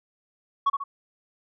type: tone with echo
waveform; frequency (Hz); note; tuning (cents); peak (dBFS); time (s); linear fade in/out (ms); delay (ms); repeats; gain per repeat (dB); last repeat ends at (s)
sine; 1114; C#6; +8; -15; 0.66-0.7; 10; 70; 2; -7; 0.84
effects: tanh soft clip ceiling -17 dBFS